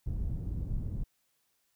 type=low-pass noise; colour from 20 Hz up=pink; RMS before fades=-34 dBFS; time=0.06-1.04 s; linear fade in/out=5 ms; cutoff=140 Hz; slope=12 dB/octave; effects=white hiss -75 dBFS RMS until 1.75 s